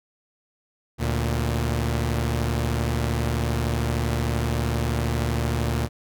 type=tone pair together; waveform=sawtooth; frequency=73.45 / 116.6 Hz; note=D2 / A#2; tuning=+1 / +1 cents; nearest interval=minor sixth; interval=800 cents; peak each=-21 dBFS; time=0.98-5.89 s; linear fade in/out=50 ms; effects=none